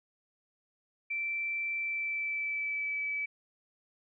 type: tone with pitch glide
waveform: sine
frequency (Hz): 2338 to 2298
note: D7 to D7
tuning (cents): -8 to -38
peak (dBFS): -31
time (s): 1.1-3.26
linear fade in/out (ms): 10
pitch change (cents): -30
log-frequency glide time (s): 1.76-3.01
effects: none